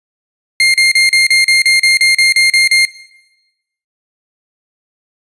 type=tone bursts; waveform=30% pulse; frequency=2117 Hz; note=C7; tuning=20 cents sharp; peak=-4 dBFS; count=13; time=0.6-2.852 s; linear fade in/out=2 ms; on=140 ms; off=36 ms; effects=noise-tail reverb RT60 1.0 s tail -18 dB re dry + resampled to 24000 Hz